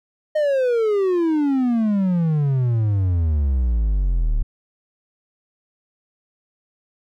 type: exponential sweep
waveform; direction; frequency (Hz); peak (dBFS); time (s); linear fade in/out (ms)
triangle; down; 622.3 to 35.45; -14; 0.35-4.43; 10
effects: none